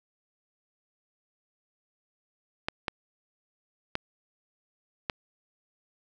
clicks, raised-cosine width 0.3 ms, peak -12 dBFS, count 4, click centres 2.685 / 2.882 / 3.954 / 5.098 s, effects none

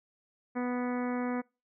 harmonic tone, 246.9 Hz, B3, in tune, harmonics 1 / 2 / 3 / 4 / 5 / 6 / 7 / 8 / 9, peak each -31 / -37 / -41 / -43 / -45 / -47 / -48 / -49 / -50 dBFS, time 0.55-1.42 s, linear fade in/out 20 ms, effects noise-tail reverb RT60 0.3 s tail -26 dB re dry

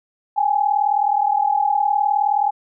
sine tone pair together, 804.7 / 844 Hz, G5 / G#5, +45 / +28 cents, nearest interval minor second, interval 83 cents, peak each -18 dBFS, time 0.36-2.51 s, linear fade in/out 20 ms, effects none

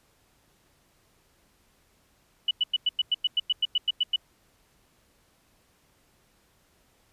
sine tone bursts, 2960 Hz, F#7, in tune, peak -20 dBFS, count 14, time 2.48-4.161 s, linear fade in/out 5 ms, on 30 ms, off 97 ms, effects pink hiss -65 dBFS RMS until 7.12 s + resampled to 32000 Hz

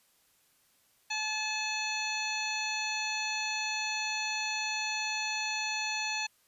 harmonic tone with a mistuned harmonic, 861 Hz, A5, 38 cents flat, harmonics 1 / 2 / 3 / 4 / 5 / 7 / 8, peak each -38 / -41 / -34 / -43 / -38 / -42 / -46 dBFS, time 1.1-6.27 s, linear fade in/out 10 ms, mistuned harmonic 4, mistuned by +28 cents, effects white hiss -68 dBFS RMS until 6.47 s + resampled to 32000 Hz

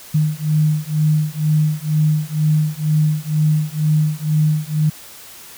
sine beating tone pair, 152.3 / 154.4 Hz, D#3 / D#3, -37 / -13 cents, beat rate 2.1 Hz, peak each -17 dBFS, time 0.14-4.9 s, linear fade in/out 10 ms, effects white hiss -39 dBFS RMS until 5.57 s

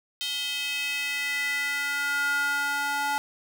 square tone with high-pass filter sweep, 285.2 Hz, C#4, 49 cents sharp, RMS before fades -28 dBFS, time 0.21-3.18 s, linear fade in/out 0 ms, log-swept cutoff 3300 to 1000 Hz, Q 4.2, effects none

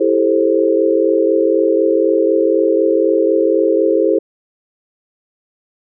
sine chord, A minor seventh, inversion second, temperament just, 330 / 396 / 440 / 528 Hz, E4 / G4 / A4 / C5, +2 / +18 / 0 / +16 cents, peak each -16 dBFS, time 0-4.19 s, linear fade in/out 10 ms, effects none

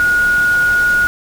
sine tone in noise, 1445 Hz, F#6, 41 cents flat, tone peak -10 dBFS, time 0-1.07 s, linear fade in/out 0 ms, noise pink, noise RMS -28 dBFS, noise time 0-1.07 s, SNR +15 dB, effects none

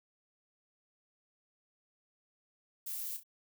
violet noise with echo, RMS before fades -40 dBFS, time 2.86-3.17 s, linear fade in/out 10 ms, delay 33 ms, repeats 2, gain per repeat -9 dB, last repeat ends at 3.236 s, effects none

